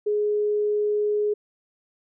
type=tone; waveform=sine; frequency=418.1 Hz; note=G#4; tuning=12 cents sharp; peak=-20 dBFS; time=0.06-1.34 s; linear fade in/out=10 ms; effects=none